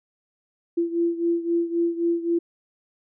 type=beating tone pair; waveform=sine; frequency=338.4 / 342.2 Hz; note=E4 / F4; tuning=+45 / -35 cents; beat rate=3.8 Hz; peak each=-22 / -26 dBFS; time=0.77-2.39 s; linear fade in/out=10 ms; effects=none